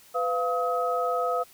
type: tone cluster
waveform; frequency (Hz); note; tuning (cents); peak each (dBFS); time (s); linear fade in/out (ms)
sine; 500 / 693 / 1271; B4 / F5 / D#6; +21 / -14 / +36; -28; 0.14-1.44; 20
effects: white hiss -54 dBFS RMS until 1.53 s